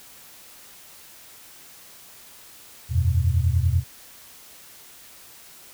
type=chord; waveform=sine; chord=E suspended second; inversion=none; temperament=just; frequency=82.41 / 92.71 / 123.61 Hz; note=E2 / F#2 / B2; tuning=0 / +4 / +2 cents; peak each=-21 / -22 / -24 dBFS; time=2.89-3.84 s; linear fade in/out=50 ms; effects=white hiss -47 dBFS RMS until 5.73 s